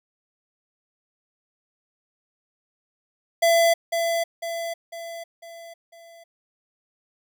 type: tone with echo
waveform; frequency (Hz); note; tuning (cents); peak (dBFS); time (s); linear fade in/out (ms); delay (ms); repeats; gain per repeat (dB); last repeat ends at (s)
square; 672; E5; +33; -16; 3.42-3.74; 10; 500; 5; -6; 6.24
effects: none